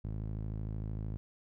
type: tone with band-pass filter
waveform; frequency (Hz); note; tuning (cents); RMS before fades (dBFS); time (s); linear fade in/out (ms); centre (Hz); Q
sawtooth; 53.2; G#1; +42; -38; 0.04-1.17; 0; 120; 1
effects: none